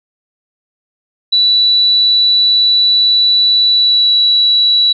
sine tone with pitch glide, 3951 to 3926 Hz, B7 to B7, 0 to -11 cents, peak -7 dBFS, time 1.32-4.93 s, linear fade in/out 10 ms, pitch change -11 cents, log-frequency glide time 3.71-4.14 s, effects none

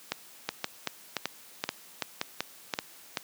two click trains, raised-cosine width 0.2 ms, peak -11 / -11 dBFS, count 6 / 8, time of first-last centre 0.12-2.738 / 0.49-3.172 s, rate 1.91 / 2.61 Hz, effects white hiss -52 dBFS RMS until 3.23 s + high-pass 150 Hz 12 dB/octave

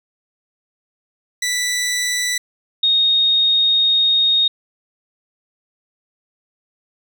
15% pulse / sine tone pair in turn, 1974 / 3719 Hz, B6 / A#7, -1 / -5 cents, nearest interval major seventh, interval 1096 cents, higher second, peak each -12 dBFS, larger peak neither, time 1.42-2.38 / 2.83-4.48 s, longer second, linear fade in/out 5 ms, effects none

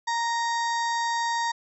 harmonic tone, 932.3 Hz, A#5, in tune, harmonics 1 / 2 / 4 / 5 / 6 / 7 / 8, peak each -25 / -31 / -37 / -39 / -41 / -42 / -43 dBFS, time 0.07-1.52 s, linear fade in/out 10 ms, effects none

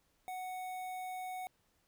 square tone with notch filter, 740 Hz, F#5, in tune, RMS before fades -42 dBFS, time 0.28-1.47 s, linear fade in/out 0 ms, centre 4900 Hz, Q 0.87, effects pink hiss -75 dBFS RMS until 1.87 s

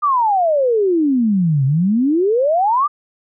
sine exponential two-way sweep, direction down then up, 1226 to 130 to 1226 Hz, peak -12 dBFS, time 0.02-2.88 s, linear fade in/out 20 ms, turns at 1.65 s, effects none

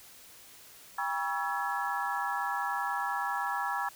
sine tone cluster, 801 / 967 / 1117 / 1335 / 1696 Hz, G5 / B5 / C#6 / E6 / G#6, +37 / -37 / +13 / +22 / +36 cents, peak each -35 / -35 / -38 / -37 / -36 dBFS, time 0.98-3.89 s, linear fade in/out 5 ms, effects white hiss -53 dBFS RMS until 3.95 s

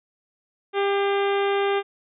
harmonic tone with a mistuned harmonic, 398.4 Hz, G4, 28 cents sharp, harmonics 1 / 2 / 3 / 4 / 5 / 6 / 7 / 8 / 9, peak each -21 / -27 / -31 / -33 / -35 / -37 / -38 / -39 / -40 dBFS, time 0.73-1.83 s, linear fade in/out 50 ms, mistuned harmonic 5, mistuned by +39 cents, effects none

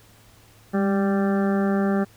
harmonic tone with a mistuned harmonic, 196 Hz, G3, in tune, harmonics 1 / 2 / 3 / 4 / 6 / 7 / 8 / 9, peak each -20 / -26 / -30 / -32 / -36 / -37 / -38 / -39 dBFS, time 0.73-2.05 s, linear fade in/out 20 ms, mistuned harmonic 1, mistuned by +35 cents, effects added 108 Hz sine -54 dBFS peak until 2.16 s + pink hiss -54 dBFS RMS until 2.16 s

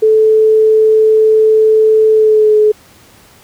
sine tone with pitch glide, 436.3 to 426.1 Hz, A4 to G#4, -15 to +44 cents, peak -5 dBFS, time 0.02-2.72 s, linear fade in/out 10 ms, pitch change -41 cents, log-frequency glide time 2.12-2.56 s, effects pink hiss -43 dBFS RMS until 3.43 s + high-pass 60 Hz 12 dB/octave

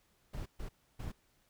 brown noise bursts at uneven times, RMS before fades -41 dBFS, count 3, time 0.33-0.46 / 0.59-0.69 / 0.99-1.12 s, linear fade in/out 10 ms, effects pink hiss -72 dBFS RMS until 1.49 s

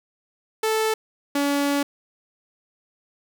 sawtooth tone pair in turn, 438.8 / 284.1 Hz, A4 / C#4, -5 / +43 cents, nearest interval minor sixth, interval 752 cents, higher first, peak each -16 dBFS, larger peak neither, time 0.63-0.94 / 1.35-1.83 s, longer second, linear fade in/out 5 ms, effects none

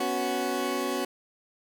20% pulse chord, B suspended second, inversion none, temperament equal, 246.9 / 277.2 / 370 Hz, B3 / C#4 / F#4, 0 / 0 / 0 cents, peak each -28 / -27 / -25 dBFS, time 0-1.05 s, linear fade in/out 5 ms, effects none

